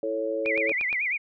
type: chord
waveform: sine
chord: A major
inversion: second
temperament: equal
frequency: 329.6 / 440 / 554.4 Hz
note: E4 / A4 / C#5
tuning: 0 / 0 / 0 cents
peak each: -33 / -30 / -28 dBFS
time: 0.03-0.72 s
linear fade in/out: 2 ms
type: tone with vibrato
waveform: sine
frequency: 2206 Hz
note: C#7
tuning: 9 cents flat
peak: -24 dBFS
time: 0.45-1.18 s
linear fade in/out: 20 ms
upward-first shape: sine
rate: 9 Hz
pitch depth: 200 cents each way
type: click train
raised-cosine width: 0.3 ms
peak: -20 dBFS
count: 5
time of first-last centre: 0.46-0.928 s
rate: 8.54 Hz
effects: none